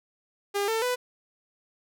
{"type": "tone with pitch steps", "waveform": "sawtooth", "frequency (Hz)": [403.6, 447.8, 496.9], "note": ["G#4", "A4", "B4"], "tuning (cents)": [-49, 30, 11], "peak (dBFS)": -21, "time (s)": [0.54, 0.96], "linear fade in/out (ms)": 20, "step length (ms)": 140, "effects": []}